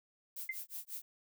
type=noise with tremolo; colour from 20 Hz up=violet; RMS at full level=-42 dBFS; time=0.36-1.02 s; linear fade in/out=5 ms; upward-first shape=sine; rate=5.5 Hz; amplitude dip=100%
type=tone with exponential decay; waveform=sine; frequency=2082 Hz; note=C7; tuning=9 cents flat; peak=-31 dBFS; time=0.49-0.58 s; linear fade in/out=5 ms; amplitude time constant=19 ms
effects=none